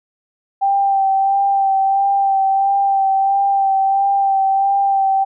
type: tone with vibrato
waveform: sine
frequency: 784 Hz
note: G5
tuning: in tune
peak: -12 dBFS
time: 0.61-5.25 s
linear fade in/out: 20 ms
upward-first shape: sine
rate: 1.5 Hz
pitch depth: 21 cents each way
effects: none